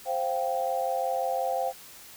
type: chord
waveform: sine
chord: C suspended fourth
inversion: none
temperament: equal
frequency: 523.3 / 698.5 / 784 Hz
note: C5 / F5 / G5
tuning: 0 / 0 / 0 cents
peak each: -30 dBFS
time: 0.05-1.73 s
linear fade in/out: 50 ms
effects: white hiss -48 dBFS RMS until 2.16 s